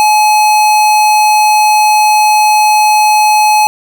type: tone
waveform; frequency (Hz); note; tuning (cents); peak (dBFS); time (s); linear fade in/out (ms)
square; 850; G#5; +40; -6; 0-3.67; 0
effects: none